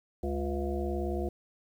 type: harmonic tone with a mistuned harmonic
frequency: 70.6 Hz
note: C#2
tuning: 32 cents sharp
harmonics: 1 / 3 / 5 / 7 / 9 / 10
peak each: -33 / -38 / -34 / -40 / -42 / -41 dBFS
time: 0.23-1.29 s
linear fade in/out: 5 ms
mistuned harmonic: 9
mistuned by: +33 cents
effects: 10-bit